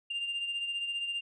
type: beating tone pair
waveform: sine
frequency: 2794 / 2809 Hz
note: F7 / F7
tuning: 0 / +9 cents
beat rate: 15 Hz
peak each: -31 / -39 dBFS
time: 0.1-1.21 s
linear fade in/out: 10 ms
effects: tanh soft clip ceiling -29 dBFS